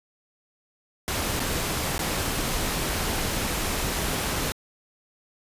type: noise with dropouts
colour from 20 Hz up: pink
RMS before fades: -27 dBFS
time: 1.08-4.52 s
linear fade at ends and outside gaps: 0 ms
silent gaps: 1.395-1.402 / 1.98-1.992 s
effects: resampled to 32000 Hz